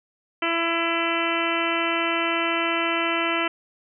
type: harmonic tone with a mistuned harmonic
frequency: 334.4 Hz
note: E4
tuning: 25 cents sharp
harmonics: 1 / 2 / 3 / 4 / 5 / 6 / 7 / 8 / 9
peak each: -28 / -30 / -31 / -28 / -34 / -30 / -30 / -30 / -32 dBFS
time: 0.42-3.48 s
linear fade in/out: 5 ms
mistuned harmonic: 9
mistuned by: +17 cents
effects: none